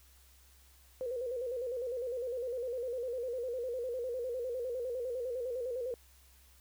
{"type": "tone with vibrato", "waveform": "sine", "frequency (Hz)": 493.9, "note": "B4", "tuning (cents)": 0, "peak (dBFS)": -34, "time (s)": [1.01, 5.94], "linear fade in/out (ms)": 0, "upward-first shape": "square", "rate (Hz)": 9.9, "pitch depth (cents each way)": 73, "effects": ["added 65 Hz sine -61 dBFS peak until 6.6 s", "white hiss -64 dBFS RMS until 6.6 s"]}